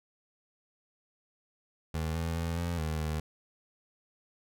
25% pulse tone with pitch steps, 79.8 / 82.6 / 83.3 / 86 / 78.4 / 77.7 Hz, D#2 / E2 / E2 / F2 / D#2 / D#2, +44 / +4 / +19 / -26 / +14 / -2 cents, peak -27 dBFS, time 1.94-3.2 s, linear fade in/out 5 ms, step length 210 ms, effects none

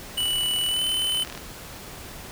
square tone with pitch glide, 2960 to 3036 Hz, F#7 to F#7, 0 to +44 cents, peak -23 dBFS, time 0.17-1.24 s, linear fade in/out 10 ms, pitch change +44 cents, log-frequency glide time 0.68-0.83 s
click train, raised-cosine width 0.2 ms, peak -19 dBFS, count 48, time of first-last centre 0.18-1.376 s, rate 39.3 Hz
effects pink hiss -40 dBFS RMS until 2.31 s

